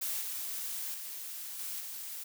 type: noise with level steps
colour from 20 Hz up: blue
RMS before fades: -35 / -38 / -42 / -39 / -42 dBFS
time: 0.01-2.24 s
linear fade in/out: 10 ms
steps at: 0.21 / 0.94 / 1.59 / 1.8 s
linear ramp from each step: 2 ms
effects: none